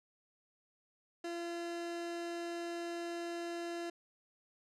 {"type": "tone", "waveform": "30% pulse", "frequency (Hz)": 341.7, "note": "F4", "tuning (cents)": -38, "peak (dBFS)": -36, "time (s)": [1.24, 3.9], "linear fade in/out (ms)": 5, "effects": ["low-pass 8000 Hz 12 dB/octave"]}